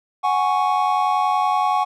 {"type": "chord", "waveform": "triangle", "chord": "F# suspended second", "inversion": "none", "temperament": "equal", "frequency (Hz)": [740, 830.6, 1108.7], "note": ["F#5", "G#5", "C#6"], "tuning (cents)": [0, 0, 0], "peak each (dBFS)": -19, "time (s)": [0.23, 1.85], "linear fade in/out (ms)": 20, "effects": []}